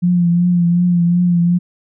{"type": "tone with vibrato", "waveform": "sine", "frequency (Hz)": 174.61, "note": "F3", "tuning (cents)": 0, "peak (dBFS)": -10, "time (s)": [0.02, 1.59], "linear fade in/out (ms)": 20, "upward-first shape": "triangle", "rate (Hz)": 2.7, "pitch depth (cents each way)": 42, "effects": []}